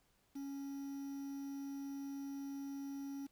triangle tone with quantisation, 277.2 Hz, C#4, in tune, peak -40 dBFS, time 0.35-3.27 s, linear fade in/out 10 ms, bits 10, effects pink hiss -75 dBFS RMS until 3.31 s

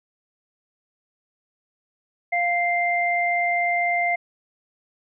sine tone pair together, 698 / 2092 Hz, F5 / C7, -1 / -1 cents, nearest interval octave + perfect fifth, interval 1900 cents, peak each -22 dBFS, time 2.32-4.16 s, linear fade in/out 10 ms, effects none

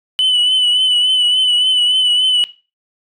sine tone with vibrato, 2992 Hz, F#7, 19 cents sharp, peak -8 dBFS, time 0.19-2.44 s, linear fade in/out 0 ms, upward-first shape triangle, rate 3.5 Hz, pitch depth 47 cents each way, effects noise-tail reverb RT60 0.3 s tail -17 dB re dry + tanh soft clip ceiling -9 dBFS

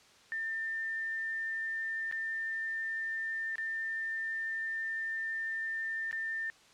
sine tone with dropouts, 1797 Hz, A6, 36 cents sharp, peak -33 dBFS, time 0.32-6.5 s, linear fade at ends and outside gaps 0 ms, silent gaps 2.113-2.124 / 3.556-3.582 / 6.112-6.128 s, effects white hiss -60 dBFS RMS until 6.73 s + low-pass 6000 Hz 12 dB/octave

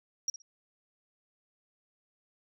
sine tone with echo, 5630 Hz, F8, 13 cents sharp, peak -26 dBFS, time 0.28-0.3 s, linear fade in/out 2 ms, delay 60 ms, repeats 2, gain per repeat -15 dB, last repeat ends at 0.42 s, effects tanh soft clip ceiling -25 dBFS

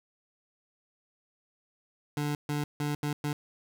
25% pulse tone bursts at uneven times, 147.1 Hz, D3, 3 cents sharp, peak -25 dBFS, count 5, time 2.17-2.35 / 2.49-2.64 / 2.8-2.95 / 3.03-3.13 / 3.24-3.33 s, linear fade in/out 2 ms, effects none

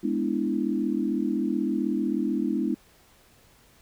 sine chord, E dominant seventh, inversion first, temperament equal, 207.7 / 246.9 / 293.7 / 329.6 Hz, G#3 / B3 / D4 / E4, 0 / 0 / 0 / 0 cents, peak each -29 dBFS, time 0.03-2.75 s, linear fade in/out 10 ms, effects pink hiss -58 dBFS RMS until 3.81 s

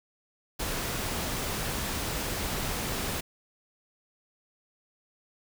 pink noise, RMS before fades -32 dBFS, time 0.59-3.21 s, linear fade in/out 10 ms, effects none

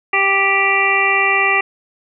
harmonic tone, 392 Hz, G4, in tune, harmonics 1 / 2 / 3 / 5 / 6 / 7, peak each -23 / -21 / -20 / -17 / -17 / -21 dBFS, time 0.13-1.61 s, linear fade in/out 5 ms, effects none

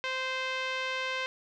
5% pulse tone with low-pass filter, 520 Hz, C5, 11 cents flat, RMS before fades -33 dBFS, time 0.04-1.26 s, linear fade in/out 0 ms, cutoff 2600 Hz, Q 1.1, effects none

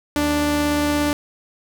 sawtooth tone pair together, 77.65 / 293.7 Hz, D#2 / D4, -3 / 0 cents, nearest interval octave + major seventh, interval 2303 cents, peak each -24 / -14 dBFS, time 0.16-1.13 s, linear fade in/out 0 ms, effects none

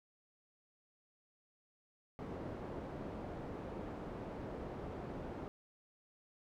white low-pass noise, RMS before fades -45 dBFS, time 2.19-5.48 s, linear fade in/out 0 ms, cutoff 520 Hz, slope 12 dB/octave, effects none

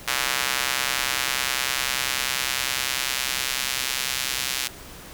square tone with high-pass filter sweep, 65 Hz, C2, 11 cents flat, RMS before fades -26 dBFS, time 0.07-4.68 s, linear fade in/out 10 ms, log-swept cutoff 1600 to 2900 Hz, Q 0.75, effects pink hiss -42 dBFS RMS until 5.13 s

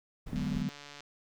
brown noise, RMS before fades -41 dBFS, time 0.26-0.63 s, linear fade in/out 10 ms
sine chord, G# half-diminished seventh, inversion second, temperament just, 149.51 / 186.89 / 207.7 / 249.2 Hz, D3 / F#3 / G#3 / B3, +31 / +18 / 0 / +16 cents, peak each -36 dBFS, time 0.33-0.69 s, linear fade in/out 0 ms
click train, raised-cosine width 0.2 ms, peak -30 dBFS, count 94, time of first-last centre 0.36-1.006 s, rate 144 Hz
effects none

